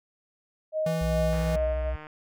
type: tone with tremolo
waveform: sine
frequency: 625 Hz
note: D#5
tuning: 8 cents sharp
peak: -24 dBFS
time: 0.72-1.94 s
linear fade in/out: 50 ms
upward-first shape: sine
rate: 2.5 Hz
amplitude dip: 60%
type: tone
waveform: square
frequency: 164.81 Hz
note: E3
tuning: in tune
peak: -28 dBFS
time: 0.86-1.56 s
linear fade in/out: 5 ms
type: tone with vibrato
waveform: sine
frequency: 62 Hz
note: B1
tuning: 7 cents sharp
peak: -27 dBFS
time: 1.01-1.96 s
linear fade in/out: 5 ms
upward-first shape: sine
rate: 12 Hz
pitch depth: 67 cents each way
type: click train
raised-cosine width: 0.5 ms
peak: -28 dBFS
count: 114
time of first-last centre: 1.33-2.069 s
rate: 153 Hz
effects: none